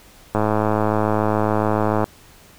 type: click train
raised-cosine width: 1 ms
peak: -5 dBFS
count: 182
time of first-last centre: 0.35-2.042 s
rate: 107 Hz
effects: pink hiss -48 dBFS RMS until 2.58 s